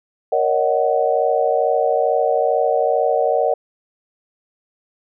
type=chord; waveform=sine; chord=D# minor seventh; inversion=second; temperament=just; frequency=466.7 / 560 / 622.3 / 746.7 Hz; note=A#4 / C#5 / D#5 / F#5; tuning=+2 / +18 / 0 / +16 cents; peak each=-20 dBFS; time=0.32-3.54 s; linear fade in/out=5 ms; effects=none